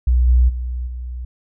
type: tone with level steps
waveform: sine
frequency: 61.6 Hz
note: B1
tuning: 4 cents flat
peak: -11 / -9 / -21 / -25 dBFS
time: 0.07-1.25 s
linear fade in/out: 5 ms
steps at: 0.27 / 0.48 / 0.86 s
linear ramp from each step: 20 ms
effects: none